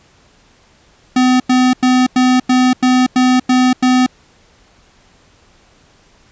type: tone bursts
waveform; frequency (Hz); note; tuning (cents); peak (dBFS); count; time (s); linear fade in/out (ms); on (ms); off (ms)
square; 253.6; B3; +46; -9; 9; 1.16-4.064; 5; 240; 93
effects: pink hiss -50 dBFS RMS until 6.31 s + resampled to 16000 Hz